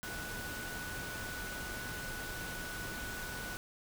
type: tone in noise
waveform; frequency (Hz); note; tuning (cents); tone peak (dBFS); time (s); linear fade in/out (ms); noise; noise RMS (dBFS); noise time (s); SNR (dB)
sine; 1480; F#6; 0; -43; 0.03-3.57; 0; pink; -43; 0.03-3.57; -3
effects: none